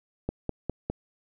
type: click train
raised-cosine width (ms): 2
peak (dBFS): -15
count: 4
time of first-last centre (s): 0.29-0.9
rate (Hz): 4.92
effects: none